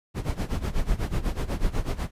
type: noise with tremolo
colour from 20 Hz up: brown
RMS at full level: -23 dBFS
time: 0.14-2.11 s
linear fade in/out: 50 ms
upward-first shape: sine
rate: 8.1 Hz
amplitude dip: 85%
effects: resampled to 32000 Hz